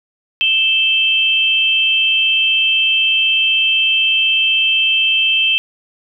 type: tone pair together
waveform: sine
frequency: 2637 / 3136 Hz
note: E7 / G7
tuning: 0 / 0 cents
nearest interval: minor third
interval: 300 cents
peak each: -14 dBFS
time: 0.41-5.58 s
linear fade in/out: 0 ms
effects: none